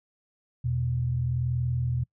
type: tone pair together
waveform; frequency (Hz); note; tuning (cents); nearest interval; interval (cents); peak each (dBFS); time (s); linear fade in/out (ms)
sine; 82.41 / 123.47; E2 / B2; 0 / 0; perfect fifth; 700; -32 / -25; 0.64-2.04; 10
effects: noise-tail reverb RT60 0.1 s tail -25 dB re dry